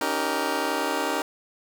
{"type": "chord", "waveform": "15% pulse", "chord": "Eb dominant seventh", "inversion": "third", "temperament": "just", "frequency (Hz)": [280, 311.1, 388.9, 466.7], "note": ["Db4", "Eb4", "G4", "Bb4"], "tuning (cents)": [18, 0, -14, 2], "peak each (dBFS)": -24, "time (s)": [0.01, 1.22], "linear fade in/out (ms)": 2, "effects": []}